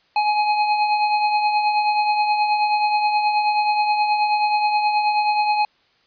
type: tone with tremolo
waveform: square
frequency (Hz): 840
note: G#5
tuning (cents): +19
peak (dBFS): -15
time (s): 0.16-5.65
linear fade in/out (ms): 2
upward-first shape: triangle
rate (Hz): 9.4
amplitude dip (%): 50
effects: white hiss -60 dBFS RMS until 6.06 s + resampled to 11025 Hz

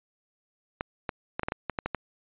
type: clicks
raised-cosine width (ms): 0.5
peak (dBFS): -14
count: 10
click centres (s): 0.809 / 1.092 / 1.395 / 1.433 / 1.485 / 1.521 / 1.697 / 1.788 / 1.86 / 1.947
effects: resampled to 8000 Hz

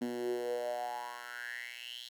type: tone with high-pass filter sweep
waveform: 10% pulse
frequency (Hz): 121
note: B2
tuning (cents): -35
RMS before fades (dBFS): -39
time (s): 0.01-2.09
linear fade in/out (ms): 10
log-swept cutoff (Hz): 250 to 3700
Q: 7.1
effects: none

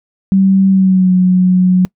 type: tone with pitch glide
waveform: sine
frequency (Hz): 192.7 to 183.15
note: G3 to F#3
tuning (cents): -29 to -17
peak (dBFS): -6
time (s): 0.32-1.85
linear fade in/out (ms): 0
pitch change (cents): -88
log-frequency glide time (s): 0.69-1.13
effects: noise-tail reverb RT60 0.1 s tail -25 dB re dry

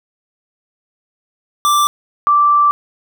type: tone pair in turn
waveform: square / sine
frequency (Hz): 1174.7 / 1170.2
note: D6 / D6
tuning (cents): 0 / -7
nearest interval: unison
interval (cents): 7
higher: first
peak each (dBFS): -11 / -8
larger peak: second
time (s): 1.65-1.87 / 2.27-2.71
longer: second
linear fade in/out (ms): 0
effects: none

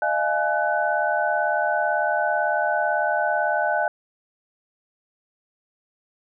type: tone cluster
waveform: sine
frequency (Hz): 610 / 688 / 841 / 1499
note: D#5 / F5 / G#5 / F#6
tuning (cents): -34 / -26 / +22 / +22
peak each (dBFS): -25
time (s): 0.02-3.88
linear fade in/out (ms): 2
effects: none

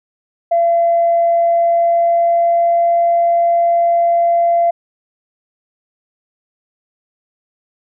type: tone with pitch glide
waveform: sine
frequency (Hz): 680 to 684.7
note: F5 to F5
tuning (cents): -46 to -34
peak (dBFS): -9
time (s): 0.51-4.71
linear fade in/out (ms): 10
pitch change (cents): +12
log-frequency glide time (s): 1.29-2.99
effects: tanh soft clip ceiling -5 dBFS

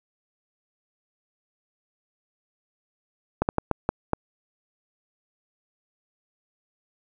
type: slowing click train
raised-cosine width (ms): 1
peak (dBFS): -7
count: 6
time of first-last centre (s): 3.42-4.134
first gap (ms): 69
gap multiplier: 1.37
effects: none

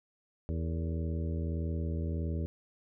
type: harmonic tone with a mistuned harmonic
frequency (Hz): 81.6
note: E2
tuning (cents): -17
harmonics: 1 / 2 / 3 / 4 / 5 / 6 / 7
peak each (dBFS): -32 / -38 / -42 / -44 / -46 / -48 / -49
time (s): 0.49-2.46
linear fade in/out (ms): 0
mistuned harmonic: 6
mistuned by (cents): -88
effects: none

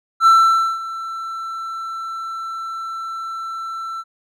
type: tone with ADSR envelope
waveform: triangle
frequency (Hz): 1337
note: E6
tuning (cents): +24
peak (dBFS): -5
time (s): 0.2-4.04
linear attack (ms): 64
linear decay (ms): 520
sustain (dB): -18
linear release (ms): 43
effects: none

